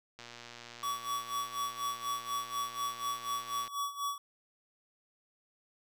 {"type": "click train", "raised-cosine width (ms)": 0.2, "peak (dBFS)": -30, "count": 416, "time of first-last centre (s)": [0.19, 3.677], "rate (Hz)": 119}
{"type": "tone with tremolo", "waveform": "square", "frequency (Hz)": 1135, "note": "C#6", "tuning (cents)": 41, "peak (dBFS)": -32, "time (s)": [0.83, 4.18], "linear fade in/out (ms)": 2, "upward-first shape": "sine", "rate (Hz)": 4.1, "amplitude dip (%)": 80}
{"effects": []}